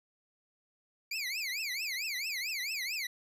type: tone with vibrato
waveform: 25% pulse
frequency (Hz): 2287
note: D7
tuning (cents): -47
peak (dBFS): -30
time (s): 1.11-3.07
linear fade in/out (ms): 5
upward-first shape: triangle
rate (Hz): 4.5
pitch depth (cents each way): 300
effects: resampled to 32000 Hz